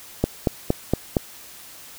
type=click train; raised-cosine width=2 ms; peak=-4 dBFS; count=5; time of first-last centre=0.24-1.168 s; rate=4.31 Hz; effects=white hiss -43 dBFS RMS until 1.98 s